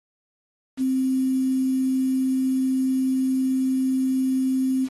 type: tone with quantisation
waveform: sine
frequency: 261.6 Hz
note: C4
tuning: in tune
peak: -19 dBFS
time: 0.77-4.89 s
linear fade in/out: 50 ms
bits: 7
effects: AAC 32 kbps